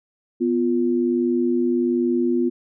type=tone pair together; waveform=sine; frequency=247.9 / 349.2 Hz; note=B3 / F4; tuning=+7 / 0 cents; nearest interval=tritone; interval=593 cents; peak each=-20 dBFS; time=0.4-2.5 s; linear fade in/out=20 ms; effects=none